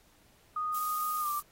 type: tone with pitch glide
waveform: sine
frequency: 1237 to 1178.4 Hz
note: D#6 to D6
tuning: -10 to +6 cents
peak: -30 dBFS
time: 0.56-1.4 s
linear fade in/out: 5 ms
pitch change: -84 cents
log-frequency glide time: 1.2-1.28 s
type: noise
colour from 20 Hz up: violet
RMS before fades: -38 dBFS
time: 0.74-1.41 s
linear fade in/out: 5 ms
effects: pink hiss -64 dBFS RMS until 1.51 s + AAC 48 kbps